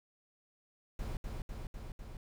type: noise with echo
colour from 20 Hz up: brown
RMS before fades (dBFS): -38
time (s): 0.99-1.17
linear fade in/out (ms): 2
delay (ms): 250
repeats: 4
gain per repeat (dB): -2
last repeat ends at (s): 2.17
effects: none